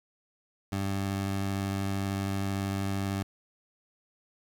20% pulse tone with vibrato, 98 Hz, G2, in tune, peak -24 dBFS, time 0.72-3.23 s, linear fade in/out 5 ms, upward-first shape sine, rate 13 Hz, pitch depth 8 cents each way, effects 10-bit

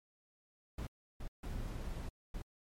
brown noise bursts at uneven times, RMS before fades -41 dBFS, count 4, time 0.78-0.87 / 1.2-1.28 / 1.43-2.09 / 2.34-2.42 s, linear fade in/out 5 ms, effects MP3 64 kbps

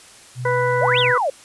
sine tone with pitch glide, 125 to 126.01 Hz, B2 to B2, +21 to +35 cents, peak -25 dBFS, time 0.35-1.15 s, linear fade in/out 50 ms, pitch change +14 cents, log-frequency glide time 0.46-0.52 s
harmonic tone, 493.9 Hz, B4, in tune, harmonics 1 / 2 / 3 / 4, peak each -19 / -22 / -25 / -27 dBFS, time 0.45-1.18 s, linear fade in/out 5 ms
sine exponential two-way sweep, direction up then down, 508 to 3772 to 508 Hz, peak -17 dBFS, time 0.81-1.3 s, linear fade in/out 5 ms, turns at 0.99 s
effects white hiss -45 dBFS RMS until 1.44 s + resampled to 24000 Hz

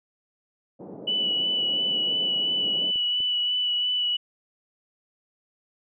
pink band-pass noise, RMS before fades -40 dBFS, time 0.79-2.92 s, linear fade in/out 20 ms, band 180 to 630 Hz, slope 24 dB/octave
sine tone with vibrato, 2960 Hz, F#7, in tune, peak -22 dBFS, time 1.07-4.17 s, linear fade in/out 10 ms, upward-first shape sine, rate 2.9 Hz, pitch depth 16 cents each way
clicks, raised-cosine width 2 ms, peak -31 dBFS, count 2, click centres 2.958 / 3.204 s
effects none

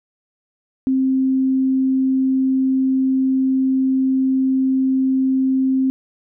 sine tone, 263.5 Hz, C4, 12 cents sharp, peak -14 dBFS, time 0.87-5.9 s, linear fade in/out 0 ms, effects none

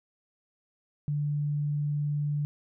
sine tone, 146.83 Hz, D3, in tune, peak -26 dBFS, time 1.08-2.45 s, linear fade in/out 0 ms, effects none

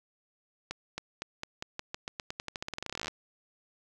accelerating click train, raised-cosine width 0.2 ms, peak -18 dBFS, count 30, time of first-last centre 0.71-3.081 s, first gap 270 ms, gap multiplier 0.89, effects none

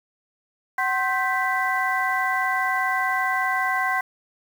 sine tone cluster, 752 / 1057 / 1557 / 1982 Hz, F#5 / C6 / G6 / B6, +28 / +17 / -12 / +6 cents, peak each -26 dBFS, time 0.78-4.01 s, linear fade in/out 5 ms, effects 7-bit

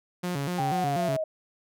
sawtooth tone with vibrato, 158.2 Hz, D#3, 29 cents sharp, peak -24 dBFS, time 0.23-1.17 s, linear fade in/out 10 ms, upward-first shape square, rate 4.1 Hz, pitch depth 210 cents each way
sine linear sweep, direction down, 800 to 622.3 Hz, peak -26 dBFS, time 0.58-1.24 s, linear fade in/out 5 ms
effects none

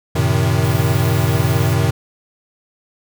square chord, F# diminished seventh, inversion none, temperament equal with one note detuned, 92.5 / 112.44 / 130.81 / 155.56 Hz, F#2 / A2 / C3 / Eb3, 0 / +38 / 0 / 0 cents, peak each -20 / -19 / -20 / -21 dBFS, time 0.15-1.91 s, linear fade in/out 10 ms
violet noise, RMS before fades -33 dBFS, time 0.63-1.75 s, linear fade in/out 20 ms
effects none

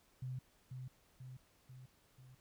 sine tone with echo, 128.4 Hz, C3, 32 cents flat, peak -40 dBFS, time 0.22-0.39 s, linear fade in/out 5 ms, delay 490 ms, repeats 4, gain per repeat -4 dB, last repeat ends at 2.35 s, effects pink hiss -71 dBFS RMS until 2.4 s

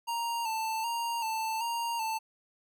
square tone with vibrato, 910 Hz, A#5, 42 cents flat, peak -31 dBFS, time 0.07-2.19 s, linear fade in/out 20 ms, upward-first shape square, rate 1.3 Hz, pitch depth 45 cents each way, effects none

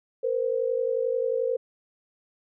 sine tone pair together, 463.7 / 515 Hz, A#4 / C5, -9 / -28 cents, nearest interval major second, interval 181 cents, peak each -26 dBFS, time 0.23-1.57 s, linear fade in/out 10 ms, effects none

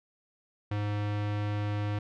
square tone with low-pass filter, 103.8 Hz, G#2, in tune, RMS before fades -31 dBFS, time 0.71-1.99 s, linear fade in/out 5 ms, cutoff 3000 Hz, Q 0.9, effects none

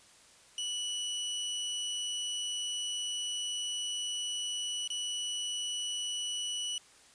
sawtooth tone with dropouts, 2951 Hz, F#7, 5 cents flat, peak -30 dBFS, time 0.58-6.78 s, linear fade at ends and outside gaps 1 ms, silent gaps 4.876-4.902 s, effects white hiss -59 dBFS RMS until 7.14 s + resampled to 22050 Hz

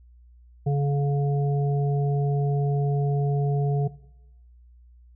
harmonic tone, 141.9 Hz, C#3, 41 cents sharp, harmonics 1 / 3 / 5, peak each -20 / -30 / -34 dBFS, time 0.66-3.88 s, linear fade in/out 10 ms, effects noise-tail reverb RT60 0.9 s tail -19 dB re dry + added 60 Hz sine -49 dBFS peak until 5.15 s

